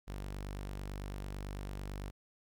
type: tone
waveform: sawtooth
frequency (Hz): 49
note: G1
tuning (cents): 0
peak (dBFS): -36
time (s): 0.07-2.11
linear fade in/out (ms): 20
effects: 13-bit